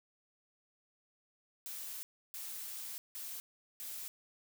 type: noise bursts at uneven times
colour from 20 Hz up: blue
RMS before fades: -44 dBFS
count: 4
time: 1.66-2.03 / 2.34-2.98 / 3.15-3.4 / 3.8-4.08 s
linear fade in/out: 0 ms
effects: none